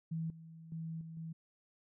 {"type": "tone with level steps", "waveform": "sine", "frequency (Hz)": 162.6, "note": "E3", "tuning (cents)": -23, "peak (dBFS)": [-35, -50, -39, -45, -41], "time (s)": [0.11, 1.33], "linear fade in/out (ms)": 10, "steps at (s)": [0.3, 0.72, 1.01, 1.17], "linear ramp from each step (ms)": 2, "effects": []}